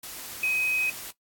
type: tone in noise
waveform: sine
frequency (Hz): 2523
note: D#7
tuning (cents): +23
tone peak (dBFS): -22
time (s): 0.43-0.9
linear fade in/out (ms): 5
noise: white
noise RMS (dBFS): -39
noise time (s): 0.03-1.11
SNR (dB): +14
effects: noise-tail reverb RT60 0.1 s tail -17 dB re dry + AAC 64 kbps